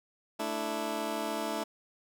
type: chord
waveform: 15% pulse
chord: A suspended fourth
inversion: none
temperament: just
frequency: 220 / 293.3 / 330 Hz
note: A3 / D4 / E4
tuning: 0 / -2 / +2 cents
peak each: -31 dBFS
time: 0.39-1.64 s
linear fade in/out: 10 ms
effects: none